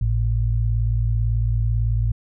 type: tone pair together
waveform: sine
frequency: 53.61 / 111.7 Hz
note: A1 / A2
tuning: -44 / +27 cents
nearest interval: octave + minor second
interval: 1271 cents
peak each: -20 dBFS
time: 0.01-2.12 s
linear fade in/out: 5 ms
effects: none